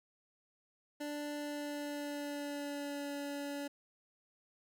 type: tone with pitch glide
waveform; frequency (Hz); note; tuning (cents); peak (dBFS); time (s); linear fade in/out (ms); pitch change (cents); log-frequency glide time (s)
25% pulse; 293.7 to 285.2; D4 to C#4; 0 to +49; -35; 1-3.68; 10; -51; 1.37-3.12
effects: none